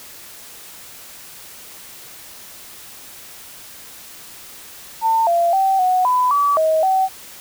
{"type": "tone with pitch steps", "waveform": "sine", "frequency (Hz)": [899, 685, 772, 737, 1000, 1147, 634, 761], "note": ["A5", "F5", "G5", "F#5", "B5", "D6", "D#5", "F#5"], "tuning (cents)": [37, -34, -27, -7, 21, -41, 32, 48], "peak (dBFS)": -13, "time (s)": [5.01, 7.09], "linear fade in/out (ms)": 50, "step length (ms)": 260, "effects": ["white hiss -39 dBFS RMS until 7.4 s"]}